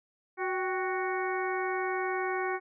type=harmonic tone with a mistuned harmonic; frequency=370 Hz; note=F#4; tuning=in tune; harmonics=1 / 2 / 3 / 4 / 5 / 6; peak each=-32 / -35 / -37 / -38 / -39 / -40 dBFS; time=0.37-2.6 s; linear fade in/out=50 ms; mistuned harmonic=2; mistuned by=+75 cents; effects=none